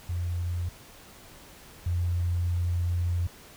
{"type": "tone pair in turn", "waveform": "sine", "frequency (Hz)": [87.31, 87.31], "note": ["F2", "F2"], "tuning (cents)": [0, 0], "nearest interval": "unison", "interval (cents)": 0, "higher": "neither", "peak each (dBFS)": [-27, -24], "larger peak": "second", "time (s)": [[0.09, 0.69], [1.86, 3.27]], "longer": "second", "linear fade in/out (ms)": 5, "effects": ["pink hiss -50 dBFS RMS until 3.56 s"]}